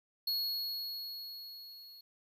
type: tone with level ramp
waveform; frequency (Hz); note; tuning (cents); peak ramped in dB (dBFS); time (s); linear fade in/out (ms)
square; 4332; C#8; -41; -31 to -52; 0.27-2.01; 5
effects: 12-bit